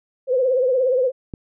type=tone with vibrato; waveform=sine; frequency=512 Hz; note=C5; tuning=38 cents flat; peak=-15 dBFS; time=0.27-1.12 s; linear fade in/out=50 ms; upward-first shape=triangle; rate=17 Hz; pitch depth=100 cents each way
type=click; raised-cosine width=3 ms; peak=-17 dBFS; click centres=1.338 s
effects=none